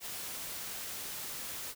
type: noise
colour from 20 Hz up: white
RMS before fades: -41 dBFS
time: 0-1.75 s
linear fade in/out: 50 ms
effects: none